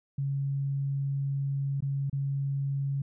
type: tone with dropouts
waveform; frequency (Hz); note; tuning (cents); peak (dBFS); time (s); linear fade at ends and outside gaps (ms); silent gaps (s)
sine; 138.59; C#3; 0; -27; 0.18-3.02; 5; 1.806-1.823 / 2.098-2.128
effects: none